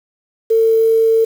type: tone with quantisation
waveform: sine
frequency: 449.5 Hz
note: A4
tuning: 37 cents sharp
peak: -9 dBFS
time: 0.5-1.25 s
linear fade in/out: 10 ms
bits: 6
effects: none